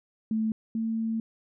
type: tone pair in turn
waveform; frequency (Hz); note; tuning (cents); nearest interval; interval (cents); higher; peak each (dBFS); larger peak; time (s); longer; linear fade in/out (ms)
sine; 220 / 224.4; A3 / A3; 0 / +34; unison; 34; second; -24 / -26; first; 0.31-0.52 / 0.75-1.2; second; 2
effects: none